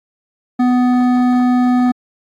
triangle tone with hard clipping, 248.7 Hz, B3, 12 cents sharp, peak -12 dBFS, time 0.59-1.92 s, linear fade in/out 10 ms, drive 15 dB, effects AAC 64 kbps

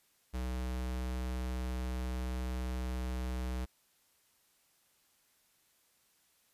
square tone, 62.8 Hz, B1, 30 cents sharp, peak -35 dBFS, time 0.33-3.66 s, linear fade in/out 20 ms, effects white hiss -71 dBFS RMS until 6.53 s + resampled to 32000 Hz

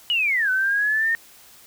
sine linear two-way sweep, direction down then up, 2960 to 1500 to 1843 Hz, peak -18 dBFS, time 0.1-1.15 s, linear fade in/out 0 ms, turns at 0.5 s, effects white hiss -49 dBFS RMS until 1.66 s

